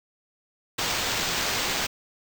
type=noise with sample-and-hold; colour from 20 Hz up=blue; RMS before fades=-27 dBFS; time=0.78-1.87 s; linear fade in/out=10 ms; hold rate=11025 Hz; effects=none